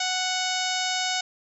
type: harmonic tone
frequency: 740 Hz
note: F#5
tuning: in tune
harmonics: 1 / 2 / 3 / 4 / 5 / 6 / 7 / 8 / 9 / 10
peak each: -30 / -33 / -33 / -33 / -32 / -36 / -33 / -37 / -36 / -39 dBFS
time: 0-1.21 s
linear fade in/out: 5 ms
effects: none